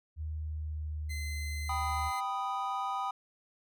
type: tone with pitch glide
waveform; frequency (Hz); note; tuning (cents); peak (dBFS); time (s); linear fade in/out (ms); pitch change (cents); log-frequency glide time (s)
sine; 77.6 to 75.74; D#2 to D#2; -4 to -46; -34; 0.16-2.12; 50; -42; 0.32-1.28
type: tone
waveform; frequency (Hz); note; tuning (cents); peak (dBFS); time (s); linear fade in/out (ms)
sawtooth; 2060; C7; -28; -37; 1.09-2.21; 20
type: chord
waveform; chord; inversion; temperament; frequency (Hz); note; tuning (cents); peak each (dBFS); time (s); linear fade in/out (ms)
triangle; G augmented; none; equal; 784 / 987.8 / 1244.5; G5 / B5 / D#6; 0 / 0 / 0; -34 / -35 / -34; 1.69-3.11; 5
effects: none